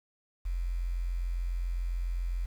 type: tone with quantisation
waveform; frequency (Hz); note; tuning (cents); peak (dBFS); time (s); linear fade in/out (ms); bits
sine; 43.65; F1; 0; -29; 0.45-2.46; 10; 9
effects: none